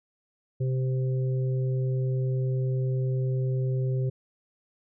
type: harmonic tone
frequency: 130 Hz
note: C3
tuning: 11 cents flat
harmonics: 1 / 3 / 4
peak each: -24 / -35 / -40 dBFS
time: 0.6-4.1 s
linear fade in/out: 10 ms
effects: none